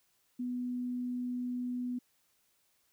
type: tone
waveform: sine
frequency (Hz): 247.4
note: B3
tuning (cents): +3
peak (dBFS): -33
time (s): 0.39-1.99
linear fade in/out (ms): 10
effects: white hiss -73 dBFS RMS until 2.92 s